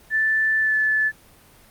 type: tone with pitch glide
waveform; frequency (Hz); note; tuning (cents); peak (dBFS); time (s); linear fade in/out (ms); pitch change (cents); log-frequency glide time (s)
sine; 1760 to 1737.8; A6 to A6; 0 to -22; -17; 0.1-1.12; 50; -22; 0.6-0.75
effects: pink hiss -51 dBFS RMS until 1.7 s + Opus 32 kbps